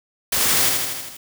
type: noise with echo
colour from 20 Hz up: white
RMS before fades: -20 dBFS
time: 0.32-0.69 s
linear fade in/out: 5 ms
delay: 80 ms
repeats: 6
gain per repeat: -3 dB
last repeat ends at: 1.17 s
effects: none